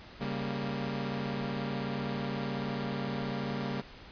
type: chord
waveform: sawtooth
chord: G diminished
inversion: second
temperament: equal with one note detuned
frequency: 138.59 / 197.25 / 233.1 Hz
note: Db3 / G3 / Bb3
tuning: 0 / +11 / 0 cents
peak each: -33 dBFS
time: 0.2-3.82 s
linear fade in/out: 20 ms
effects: pink hiss -50 dBFS RMS until 4.11 s + resampled to 11025 Hz